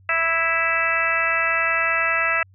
harmonic tone, 329.6 Hz, E4, in tune, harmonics 2 / 3 / 4 / 5 / 6 / 7 / 8, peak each -29 / -34 / -24 / -26 / -23 / -30 / -24 dBFS, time 0.09-2.43 s, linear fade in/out 2 ms, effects added 95 Hz sine -49 dBFS peak until 2.54 s

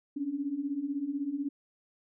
sine beating tone pair, 271.3 / 287.3 Hz, C#4 / D4, -37 / -38 cents, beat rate 16 Hz, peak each -36 / -32 dBFS, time 0.16-1.49 s, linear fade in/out 10 ms, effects none

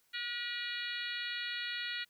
harmonic tone, 481.1 Hz, B4, 45 cents flat, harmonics 3 / 4 / 5 / 6 / 7 / 8 / 9, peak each -43 / -41 / -45 / -44 / -47 / -44 / -46 dBFS, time 0.13-2.05 s, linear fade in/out 20 ms, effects white hiss -72 dBFS RMS until 2.09 s

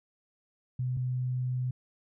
sine tone pair in turn, 126.5 / 126.5 Hz, B2 / B2, +42 / +42 cents, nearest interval unison, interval 0 cents, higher neither, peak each -28 dBFS, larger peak neither, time 0.79-0.97 / 0.97-1.71 s, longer second, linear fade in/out 5 ms, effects none

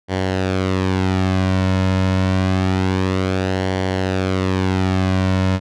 sawtooth tone with flanger, 93.9 Hz, F#2, 26 cents sharp, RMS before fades -18 dBFS, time 0.08-5.6 s, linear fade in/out 50 ms, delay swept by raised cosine 0.78 to 2.58 ms, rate 0.27 Hz, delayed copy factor -0.55, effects low-pass 5000 Hz 12 dB/octave

